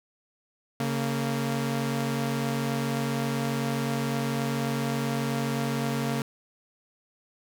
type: tone pair together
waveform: sawtooth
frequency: 138.89 / 230.1 Hz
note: C#3 / A#3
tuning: +4 / -22 cents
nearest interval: major sixth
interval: 874 cents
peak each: -25 dBFS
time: 0.8-6.22 s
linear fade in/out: 2 ms
effects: none